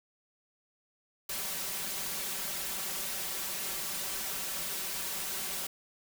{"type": "noise with comb filter", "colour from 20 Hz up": "white", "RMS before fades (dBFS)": -36, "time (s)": [1.29, 5.67], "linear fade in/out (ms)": 5, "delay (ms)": 5.2, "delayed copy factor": 0.9, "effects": []}